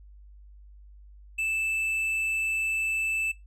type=tone with tanh clipping; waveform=sine; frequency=2637 Hz; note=E7; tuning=in tune; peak=-27 dBFS; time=1.38-3.32 s; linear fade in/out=10 ms; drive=7 dB; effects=noise-tail reverb RT60 0.2 s tail -20 dB re dry + added 50 Hz sine -47 dBFS peak until 3.46 s